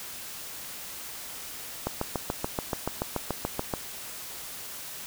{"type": "click train", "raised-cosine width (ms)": 1, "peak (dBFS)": -13, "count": 14, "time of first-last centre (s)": [1.87, 3.738], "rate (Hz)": 6.96, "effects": ["white hiss -40 dBFS RMS until 5.06 s"]}